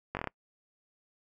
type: slowing click train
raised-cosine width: 0.5 ms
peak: -18 dBFS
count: 6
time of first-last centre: 0.15-0.273 s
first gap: 19 ms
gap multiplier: 1.13
effects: noise-tail reverb RT60 0.1 s tail -25 dB re dry